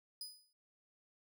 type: tone with exponential decay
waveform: sawtooth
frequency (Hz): 4978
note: D#8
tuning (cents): 0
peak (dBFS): -38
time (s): 0.21-0.53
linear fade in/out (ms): 2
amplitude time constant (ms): 69
effects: none